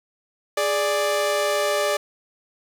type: tone pair together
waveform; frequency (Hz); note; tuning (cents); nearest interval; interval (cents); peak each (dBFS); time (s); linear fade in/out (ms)
sawtooth; 415.3 / 587.7; G#4 / D5; 0 / +1; tritone; 601; -22 / -17; 0.57-1.97; 5
effects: low-pass 12000 Hz 12 dB/octave + 7-bit